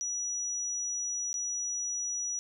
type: tone with dropouts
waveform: sine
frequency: 5850 Hz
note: F#8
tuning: 21 cents flat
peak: -31 dBFS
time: 0.01-2.39 s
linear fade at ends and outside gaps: 0 ms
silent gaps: 1.33-1.341 s
effects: none